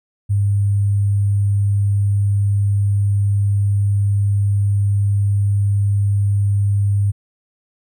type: tone with sample-and-hold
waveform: sine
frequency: 100.6 Hz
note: G2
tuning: 45 cents sharp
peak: -13 dBFS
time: 0.29-7.12 s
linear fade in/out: 20 ms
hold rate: 8820 Hz
effects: none